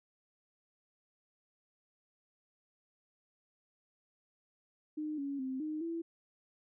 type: tone with pitch steps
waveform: sine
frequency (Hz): 305.1 / 279.8 / 261.8 / 308 / 332.8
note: D#4 / C#4 / C4 / D#4 / E4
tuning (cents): -34 / +16 / +1 / -17 / +17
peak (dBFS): -35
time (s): 4.97-6.02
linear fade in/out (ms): 10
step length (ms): 210
effects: none